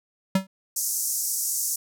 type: tone with exponential decay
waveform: square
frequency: 190.9 Hz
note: G3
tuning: 46 cents flat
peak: -15 dBFS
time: 0.35-0.47 s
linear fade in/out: 5 ms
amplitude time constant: 26 ms
type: band-pass noise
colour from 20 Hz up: pink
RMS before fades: -27 dBFS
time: 0.76-1.76 s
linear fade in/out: 5 ms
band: 5700 to 15000 Hz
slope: 48 dB/octave
effects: none